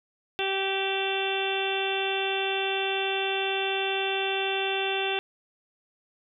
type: harmonic tone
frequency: 387.9 Hz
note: G4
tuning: 18 cents flat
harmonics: 1 / 2 / 3 / 4 / 5 / 6 / 7 / 8 / 9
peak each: -30 / -32 / -42 / -36 / -41 / -39 / -31 / -38 / -34 dBFS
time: 0.39-5.19 s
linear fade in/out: 0 ms
effects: none